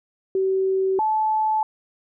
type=tone pair in turn; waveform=sine; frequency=381.7 / 867.8 Hz; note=G4 / A5; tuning=-46 / -24 cents; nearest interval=octave + major second; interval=1422 cents; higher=second; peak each=-18 dBFS; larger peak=neither; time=0.35-0.99 / 0.99-1.63 s; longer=neither; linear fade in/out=2 ms; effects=none